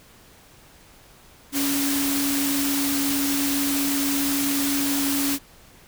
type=tone in noise; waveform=sine; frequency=280 Hz; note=C#4; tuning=18 cents sharp; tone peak=-23 dBFS; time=1.52-5.39 s; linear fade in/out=50 ms; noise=white; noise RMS=-26 dBFS; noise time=1.52-5.39 s; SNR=0 dB; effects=pink hiss -51 dBFS RMS until 5.87 s